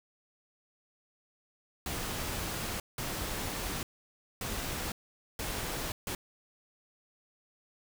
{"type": "noise bursts at uneven times", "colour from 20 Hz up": "pink", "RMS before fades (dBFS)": -36, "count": 5, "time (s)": [[1.86, 2.8], [2.98, 3.83], [4.41, 4.92], [5.39, 5.92], [6.07, 6.15]], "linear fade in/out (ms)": 2, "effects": []}